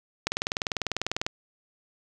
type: click train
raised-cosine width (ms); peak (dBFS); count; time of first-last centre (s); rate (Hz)
0.2; -9; 21; 0.27-1.265; 20.1
effects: none